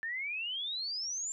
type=exponential sweep; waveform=sine; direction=up; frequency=1760 to 7380 Hz; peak=-34 dBFS; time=0.03-1.32 s; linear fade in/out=0 ms; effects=none